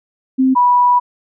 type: tone pair in turn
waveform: sine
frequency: 261.6 / 980 Hz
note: C4 / B5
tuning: 0 / -14 cents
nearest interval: octave + major seventh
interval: 2286 cents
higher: second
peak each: -9 / -8 dBFS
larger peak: second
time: 0.38-0.55 / 0.55-1 s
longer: second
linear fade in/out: 20 ms
effects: none